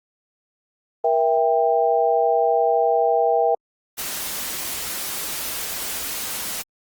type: chord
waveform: sine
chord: E diminished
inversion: second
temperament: just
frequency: 474.7 / 659.3 / 791.1 Hz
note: Bb4 / E5 / G5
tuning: +31 / 0 / +16 cents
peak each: -20 dBFS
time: 1.04-3.55 s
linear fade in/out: 5 ms
type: band-stop noise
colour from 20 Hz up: white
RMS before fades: -28 dBFS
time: 3.97-6.63 s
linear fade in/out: 20 ms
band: 100 to 140 Hz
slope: 96 dB/octave
effects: Opus 24 kbps